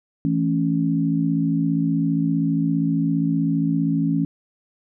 sine chord, A major, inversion second, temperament equal, 164.81 / 220 / 277.2 Hz, E3 / A3 / C#4, 0 / 0 / 0 cents, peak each -21 / -26 / -21 dBFS, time 0.25-4.25 s, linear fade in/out 0 ms, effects none

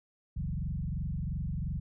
sine tone with frequency modulation, 106.2 Hz, G#2, 39 cents sharp, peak -31 dBFS, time 0.36-1.8 s, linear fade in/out 10 ms, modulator 22.9 Hz, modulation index 3, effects none

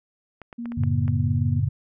clicks, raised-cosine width 0.5 ms, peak -25 dBFS, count 6, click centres 0.417 / 0.528 / 0.657 / 0.72 / 0.836 / 1.08 s
sine tone with pitch glide, 235.8 to 237.6 Hz, A#3 to A#3, +20 to +33 cents, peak -29 dBFS, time 0.58-1.6 s, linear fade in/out 10 ms, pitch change +13 cents, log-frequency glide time 0.86-0.94 s
sine chord, F# minor, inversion none, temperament equal with one note detuned, 92.5 / 110.96 / 138.59 Hz, F#2 / A2 / C#3, 0 / +15 / 0 cents, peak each -24 dBFS, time 0.77-1.69 s, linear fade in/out 10 ms
effects none

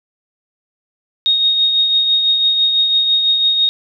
sine tone with tremolo, 3729 Hz, A#7, in tune, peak -9 dBFS, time 1.26-3.69 s, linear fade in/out 0 ms, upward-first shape triangle, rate 6 Hz, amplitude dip 45%, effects none

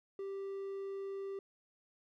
triangle tone, 392 Hz, G4, in tune, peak -37 dBFS, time 0.19-1.39 s, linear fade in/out 2 ms, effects none

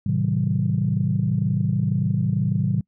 sine chord, A diminished seventh, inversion none, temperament just, 110 / 132 / 158.4 / 190.08 Hz, A2 / C3 / Eb3 / Gb3, 0 / +16 / +31 / +47 cents, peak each -24 dBFS, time 0.06-2.81 s, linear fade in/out 5 ms, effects noise-tail reverb RT60 0.1 s tail -26 dB re dry + tanh soft clip ceiling -9 dBFS

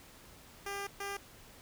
10% pulse tone bursts at uneven times, 399.7 Hz, G4, 34 cents sharp, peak -29 dBFS, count 2, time 0.66-0.87 / 1-1.17 s, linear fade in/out 5 ms, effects pink hiss -56 dBFS RMS until 1.61 s

